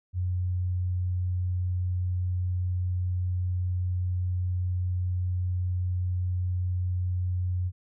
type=tone; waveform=sine; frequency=90.5 Hz; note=F#2; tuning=38 cents flat; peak=-25 dBFS; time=0.13-7.72 s; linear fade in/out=50 ms; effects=none